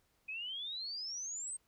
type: exponential sweep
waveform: sine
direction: up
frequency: 2491 to 8510 Hz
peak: -39 dBFS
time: 0.28-1.57 s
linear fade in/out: 10 ms
effects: pink hiss -75 dBFS RMS until 1.67 s